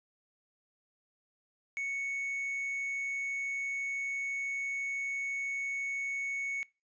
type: tone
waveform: triangle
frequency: 2217 Hz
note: C#7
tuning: in tune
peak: -31 dBFS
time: 1.77-6.63 s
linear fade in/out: 0 ms
effects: noise-tail reverb RT60 0.3 s tail -24 dB re dry + resampled to 16000 Hz